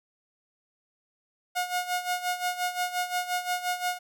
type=tone with tremolo; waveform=sawtooth; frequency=720 Hz; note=F#5; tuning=47 cents flat; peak=-21 dBFS; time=1.55-3.99 s; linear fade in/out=20 ms; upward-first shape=sine; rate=5.7 Hz; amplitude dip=75%; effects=none